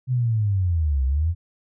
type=linear two-way sweep; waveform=sine; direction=down then up; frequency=130 to 63.8 to 88.3 Hz; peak=-18 dBFS; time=0.07-1.35 s; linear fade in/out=50 ms; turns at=1.05 s; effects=none